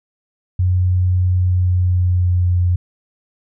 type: tone with pitch glide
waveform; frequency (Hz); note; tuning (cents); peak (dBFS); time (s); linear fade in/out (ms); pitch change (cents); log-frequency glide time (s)
sine; 91 to 89.02; F#2 to F2; -28 to +34; -12; 0.59-2.76; 5; -38; 1.36-2.63
effects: none